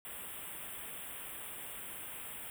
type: band-stop noise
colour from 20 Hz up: white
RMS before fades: -45 dBFS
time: 0.05-2.5 s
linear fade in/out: 0 ms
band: 3500 to 8000 Hz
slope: 96 dB/octave
effects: none